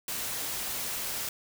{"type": "noise", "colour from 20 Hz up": "white", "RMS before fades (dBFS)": -34, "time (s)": [0.08, 1.29], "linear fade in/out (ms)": 2, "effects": []}